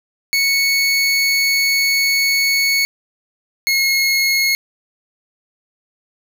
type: tone pair in turn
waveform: 25% pulse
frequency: 2212 / 2169 Hz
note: C#7 / C#7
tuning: -4 / -38 cents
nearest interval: unison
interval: 34 cents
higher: first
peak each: -10 dBFS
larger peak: neither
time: 0.33-2.85 / 3.67-4.55 s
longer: first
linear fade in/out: 0 ms
effects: none